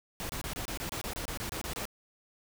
pink noise bursts, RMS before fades -37 dBFS, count 14, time 0.2-1.854 s, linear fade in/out 0 ms, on 94 ms, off 26 ms, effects none

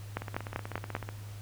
two click trains, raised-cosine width 0.5 ms, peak -23 / -16 dBFS, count 15 / 5, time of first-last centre 0.22-1.09 / 0.17-0.951 s, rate 16.1 / 5.12 Hz, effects added 103 Hz sine -41 dBFS peak until 1.41 s + pink hiss -53 dBFS RMS until 1.41 s

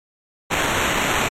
violet noise with sample-and-hold, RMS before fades -20 dBFS, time 0.5-1.29 s, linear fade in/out 20 ms, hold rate 4900 Hz, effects low-pass 11000 Hz 12 dB/octave + MP3 64 kbps

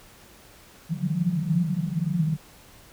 white band-pass noise, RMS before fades -25 dBFS, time 0.89-2.38 s, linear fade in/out 50 ms, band 150 to 180 Hz, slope 96 dB/octave, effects pink hiss -51 dBFS RMS until 2.92 s

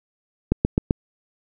click train, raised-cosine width 3 ms, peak -4 dBFS, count 4, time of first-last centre 0.52-0.909 s, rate 7.72 Hz, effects none

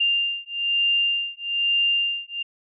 sine beating tone pair, 2794 / 2795.1 Hz, F7 / F7, 0 / +1 cents, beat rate 1.1 Hz, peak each -23 dBFS, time 0-2.43 s, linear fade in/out 10 ms, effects none

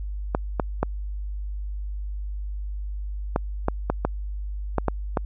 clicks, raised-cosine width 1 ms, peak -7 dBFS, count 10, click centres 0.349 / 0.598 / 0.83 / 3.361 / 3.684 / 3.9 / 4.05 / 4.783 / 4.883 / 5.172 s, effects added 50 Hz sine -28 dBFS peak until 5.25 s

